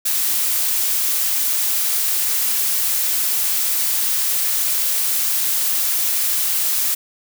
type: noise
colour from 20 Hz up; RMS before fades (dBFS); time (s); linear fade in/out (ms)
blue; -19; 0.05-6.95; 10
effects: none